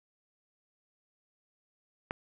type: click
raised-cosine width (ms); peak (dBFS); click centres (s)
0.5; -18; 2.109
effects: none